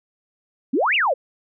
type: exponential two-way sweep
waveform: sine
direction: up then down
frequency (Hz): 225.8 to 2957 to 477.3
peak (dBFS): -16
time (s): 0.73-1.14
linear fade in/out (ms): 10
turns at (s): 0.95
effects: none